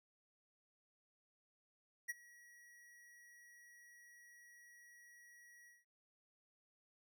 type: tone with ADSR envelope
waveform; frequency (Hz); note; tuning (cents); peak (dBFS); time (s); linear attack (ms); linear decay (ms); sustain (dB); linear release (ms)
square; 1916; A#6; +47; -38; 2.08-5.85; 19; 26; -23; 180
effects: none